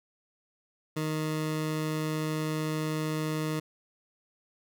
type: tone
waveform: 20% pulse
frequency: 155.56 Hz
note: D#3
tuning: in tune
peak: -24 dBFS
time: 0.96-3.6 s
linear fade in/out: 10 ms
effects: none